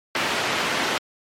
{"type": "band-pass noise", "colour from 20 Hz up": "white", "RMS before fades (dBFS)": -24, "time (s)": [0.15, 0.98], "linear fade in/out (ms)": 2, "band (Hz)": [150, 2600], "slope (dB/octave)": 12, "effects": ["MP3 64 kbps"]}